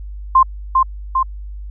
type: tone with echo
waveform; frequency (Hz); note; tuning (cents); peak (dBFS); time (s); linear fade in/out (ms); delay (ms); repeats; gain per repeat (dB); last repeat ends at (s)
sine; 1049; C6; +4; -6; 0.35-0.43; 5; 400; 2; -3; 1.23
effects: added 50 Hz sine -27 dBFS peak until 1.7 s